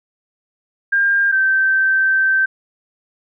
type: tone pair in turn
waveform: sine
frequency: 1603 / 1553.8 Hz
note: G6 / G6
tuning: +38 / -16 cents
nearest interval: minor second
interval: 54 cents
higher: first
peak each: -12 / -12 dBFS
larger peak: neither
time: 0.92-1.32 / 1.32-2.46 s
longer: second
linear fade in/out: 10 ms
effects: none